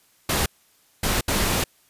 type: noise bursts at uneven times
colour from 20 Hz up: pink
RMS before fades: -22 dBFS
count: 3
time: 0.29-0.46 / 1.03-1.21 / 1.28-1.64 s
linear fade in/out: 5 ms
effects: white hiss -60 dBFS RMS until 1.89 s + resampled to 32000 Hz